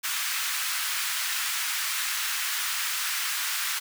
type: high-pass noise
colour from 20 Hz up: pink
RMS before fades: -29 dBFS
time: 0.03-3.8 s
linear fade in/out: 20 ms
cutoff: 1300 Hz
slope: 24 dB/octave
effects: none